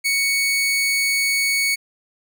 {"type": "tone", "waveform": "sawtooth", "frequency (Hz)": 2225, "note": "C#7", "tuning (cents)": 6, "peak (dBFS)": -14, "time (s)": [0.04, 1.76], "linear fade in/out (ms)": 20, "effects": []}